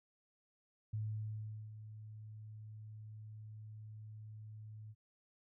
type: tone with ADSR envelope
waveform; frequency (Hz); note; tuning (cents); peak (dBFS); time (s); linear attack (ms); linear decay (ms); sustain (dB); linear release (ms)
sine; 107.8; A2; -35; -36; 0.93-4.95; 8; 770; -12; 44
effects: none